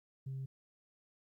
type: tone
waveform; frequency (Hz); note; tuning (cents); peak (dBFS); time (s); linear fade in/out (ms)
sine; 133.8; C3; +39; -37; 0.26-0.46; 10
effects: tanh soft clip ceiling -36 dBFS + 13-bit